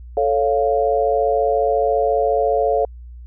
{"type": "chord", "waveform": "sine", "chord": "A augmented", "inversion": "none", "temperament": "equal", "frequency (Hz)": [440, 554.4, 698.5], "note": ["A4", "C#5", "E#5"], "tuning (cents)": [0, 0, 0], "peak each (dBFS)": -19, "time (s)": [0.17, 2.85], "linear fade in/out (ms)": 2, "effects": ["added 60 Hz sine -34 dBFS peak until 3.26 s"]}